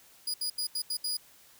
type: tone bursts at uneven times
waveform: sawtooth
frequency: 4906 Hz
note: D#8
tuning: 25 cents flat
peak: -27 dBFS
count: 6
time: 0.27-0.34 / 0.41-0.5 / 0.58-0.67 / 0.75-0.82 / 0.9-0.97 / 1.04-1.17 s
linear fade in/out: 5 ms
effects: white hiss -58 dBFS RMS until 1.59 s